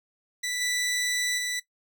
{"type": "tone with level steps", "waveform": "15% pulse", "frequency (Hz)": 1975.5, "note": "B6", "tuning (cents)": 0, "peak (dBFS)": [-22, -19, -22], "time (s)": [0.43, 1.6], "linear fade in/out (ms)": 10, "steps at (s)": [0.6, 1.37], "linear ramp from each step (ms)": 20, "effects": ["noise-tail reverb RT60 0.1 s tail -17 dB re dry"]}